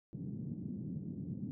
pink band-pass noise, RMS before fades -42 dBFS, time 0.13-1.51 s, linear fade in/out 0 ms, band 130 to 250 Hz, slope 24 dB/octave, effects none

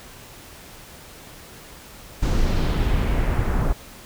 brown noise with low-pass filter sweep, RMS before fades -20 dBFS, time 2.22-3.73 s, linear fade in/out 10 ms, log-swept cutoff 7100 to 1300 Hz, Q 1.4, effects pink hiss -43 dBFS RMS until 4.05 s

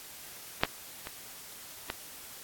clicks, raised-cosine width 0.3 ms, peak -6 / -22 / -16 dBFS, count 3, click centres 0.635 / 1.071 / 1.901 s, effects white hiss -47 dBFS RMS until 2.43 s + AAC 64 kbps

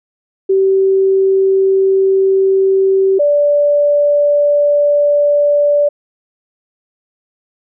sine tone pair in turn, 385.2 / 582.3 Hz, G4 / D5, -30 / -15 cents, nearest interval perfect fifth, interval 715 cents, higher second, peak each -8 dBFS, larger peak neither, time 0.49-3.19 / 3.19-5.89 s, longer neither, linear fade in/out 10 ms, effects none

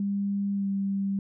sine tone with pitch glide, 200 to 196.79 Hz, G3 to G3, +35 to +7 cents, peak -25 dBFS, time 0-1.19 s, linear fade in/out 2 ms, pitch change -28 cents, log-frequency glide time 0.54-0.67 s, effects none

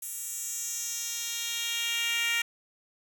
10% pulse tone with high-pass filter sweep, 466.2 Hz, A#4, in tune, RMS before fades -32 dBFS, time 0.02-2.42 s, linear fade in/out 5 ms, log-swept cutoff 9800 to 2200 Hz, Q 2, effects none

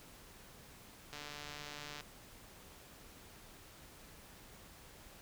click train, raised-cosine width 0.2 ms, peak -29 dBFS, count 130, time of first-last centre 1.13-2.008 s, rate 147 Hz, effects pink hiss -57 dBFS RMS until 5.21 s

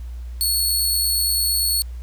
15% pulse tone with amplitude modulation, 4392 Hz, C#8, 17 cents flat, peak -10 dBFS, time 0.41-1.82 s, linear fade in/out 0 ms, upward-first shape sine, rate 88.7 Hz, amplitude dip 30%, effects added 60 Hz sine -29 dBFS peak until 2.02 s + pink hiss -54 dBFS RMS until 2.02 s

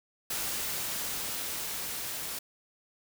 white noise with level ramp, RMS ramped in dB -33 to -37 dBFS, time 0.3-2.39 s, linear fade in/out 5 ms, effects none

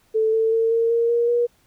sine tone with pitch steps, 440 / 446.1 / 452.4 / 458.7 / 465.1 / 471.6 / 478.2 Hz, A4 / A4 / A4 / A#4 / A#4 / A#4 / A#4, 0 / +24 / +48 / -28 / -4 / +20 / +44 cents, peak -16 dBFS, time 0.14-1.47 s, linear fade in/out 20 ms, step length 190 ms, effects pink hiss -61 dBFS RMS until 1.66 s

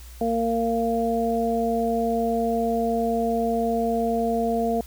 harmonic tone, 230 Hz, A#3, 23 cents flat, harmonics 1 / 2 / 3, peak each -25 / -25 / -25 dBFS, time 0.21-4.81 s, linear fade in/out 2 ms, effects added 60 Hz sine -40 dBFS peak until 4.86 s + white hiss -49 dBFS RMS until 4.86 s

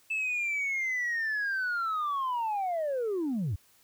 sine linear sweep, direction down, 2637 to 77.78 Hz, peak -26 dBFS, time 0.1-3.56 s, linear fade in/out 10 ms, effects tanh soft clip ceiling -26 dBFS + white hiss -63 dBFS RMS until 3.83 s

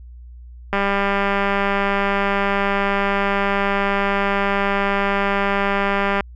click train, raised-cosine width 0.5 ms, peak -5 dBFS, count 1091, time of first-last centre 0.73-6.207 s, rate 199 Hz, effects added 60 Hz sine -36 dBFS peak until 6.35 s

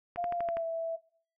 click train, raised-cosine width 0.5 ms, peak -25 dBFS, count 6, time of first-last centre 0.16-0.57 s, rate 12.2 Hz
sine tone with pitch glide, 698.5 to 659.3 Hz, F5 to E5, 0 to 0 cents, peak -30 dBFS, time 0.17-0.97 s, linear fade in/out 20 ms, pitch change -100 cents, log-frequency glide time 0.33-0.65 s
effects noise-tail reverb RT60 0.5 s tail -21 dB re dry

